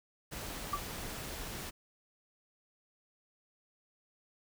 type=noise; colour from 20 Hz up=pink; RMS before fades=-42 dBFS; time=0.31-1.71 s; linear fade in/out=20 ms
type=tone with exponential decay; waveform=sine; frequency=1162 Hz; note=D6; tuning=19 cents flat; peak=-27 dBFS; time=0.73-0.83 s; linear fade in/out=5 ms; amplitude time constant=20 ms
effects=none